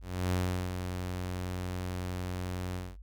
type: tone with ADSR envelope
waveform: sawtooth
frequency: 90.9 Hz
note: F#2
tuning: 30 cents flat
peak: -23 dBFS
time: 0.01-2.97 s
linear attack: 310 ms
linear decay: 380 ms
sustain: -7 dB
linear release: 220 ms
effects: added 50 Hz sine -45 dBFS peak until 3.02 s